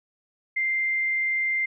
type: tone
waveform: sine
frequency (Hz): 2093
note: C7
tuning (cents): 0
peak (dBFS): -22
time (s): 0.56-1.66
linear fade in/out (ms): 10
effects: none